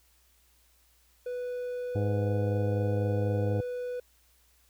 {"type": "tone", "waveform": "triangle", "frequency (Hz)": 493.9, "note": "B4", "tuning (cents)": 0, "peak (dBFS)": -30, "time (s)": [1.26, 4], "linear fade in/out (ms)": 5}
{"type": "harmonic tone", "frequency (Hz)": 103.6, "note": "G#2", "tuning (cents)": -4, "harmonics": [1, 2, 3, 4, 5, 6, 7, 8], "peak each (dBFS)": [-27, -37, -37, -40, -40, -47, -44, -51], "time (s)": [1.95, 3.61], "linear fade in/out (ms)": 5}
{"effects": ["added 60 Hz sine -66 dBFS peak until 4.69 s", "white hiss -66 dBFS RMS until 4.69 s"]}